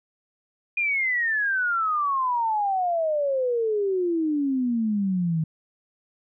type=exponential sweep; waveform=sine; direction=down; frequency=2453 to 155.56 Hz; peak=-21 dBFS; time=0.77-5.44 s; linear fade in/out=5 ms; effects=none